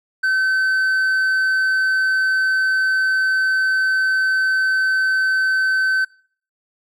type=tone with hard clipping; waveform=sine; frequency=1533 Hz; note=G6; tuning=39 cents flat; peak=-16 dBFS; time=0.23-6.05 s; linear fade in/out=10 ms; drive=3 dB; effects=noise-tail reverb RT60 0.5 s tail -23 dB re dry